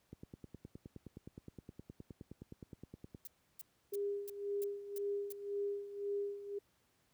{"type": "click train", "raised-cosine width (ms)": 3, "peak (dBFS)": -35, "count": 30, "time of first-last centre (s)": [0.13, 3.148], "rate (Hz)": 9.61}
{"type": "noise bursts", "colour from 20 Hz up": "violet", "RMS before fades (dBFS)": -47, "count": 7, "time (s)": [3.25, 5.324], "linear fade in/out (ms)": 2, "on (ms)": 22, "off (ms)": 320}
{"type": "tone with tremolo", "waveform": "sine", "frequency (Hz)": 404.2, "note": "G#4", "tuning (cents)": -47, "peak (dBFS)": -34, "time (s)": [3.92, 6.59], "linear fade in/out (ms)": 10, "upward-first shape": "sine", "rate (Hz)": 1.9, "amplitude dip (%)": 75}
{"effects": ["pink hiss -75 dBFS RMS until 7.13 s", "high-pass 60 Hz 12 dB/octave"]}